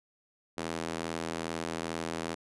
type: tone with high-pass filter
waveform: square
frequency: 41.2 Hz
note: E1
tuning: in tune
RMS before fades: -36 dBFS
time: 0.57-2.35 s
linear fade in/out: 10 ms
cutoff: 280 Hz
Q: 0.81
effects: resampled to 24000 Hz